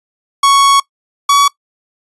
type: tone pair in turn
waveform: 45% pulse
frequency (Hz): 1111 / 1130.4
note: C#6 / C#6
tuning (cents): +4 / +34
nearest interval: unison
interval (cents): 30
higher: second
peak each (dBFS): -6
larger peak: neither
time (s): 0.43-0.8 / 1.29-1.48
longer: first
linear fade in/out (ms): 5
effects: noise-tail reverb RT60 0.1 s tail -21 dB re dry + resampled to 24000 Hz